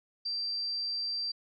sine tone, 4699 Hz, D8, in tune, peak -31 dBFS, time 0.25-1.32 s, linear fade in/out 10 ms, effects none

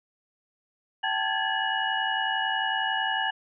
sine tone cluster, 772 / 879 / 1651 / 1722 / 2909 Hz, G5 / A5 / G#6 / A6 / F#7, -27 / -2 / -11 / -38 / -30 cents, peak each -31 dBFS, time 1.03-3.31 s, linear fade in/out 10 ms, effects none

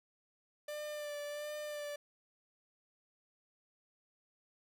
45% pulse tone with vibrato, 592 Hz, D5, 14 cents sharp, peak -40 dBFS, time 0.68-1.96 s, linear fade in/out 5 ms, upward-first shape sine, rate 1.4 Hz, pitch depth 25 cents each way, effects none

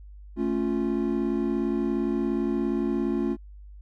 triangle chord, A augmented, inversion none, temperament equal, 220 / 277.2 / 349.2 Hz, A3 / C#4 / E#4, 0 / 0 / 0 cents, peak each -26 dBFS, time 0.36-3.37 s, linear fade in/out 50 ms, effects added 50 Hz sine -42 dBFS peak until 3.81 s

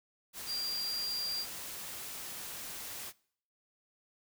sine tone in noise, 4757 Hz, D8, 21 cents sharp, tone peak -34 dBFS, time 0.46-1.46 s, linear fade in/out 50 ms, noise white, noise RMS -43 dBFS, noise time 0.33-3.13 s, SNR +6 dB, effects noise-tail reverb RT60 0.6 s tail -23 dB re dry

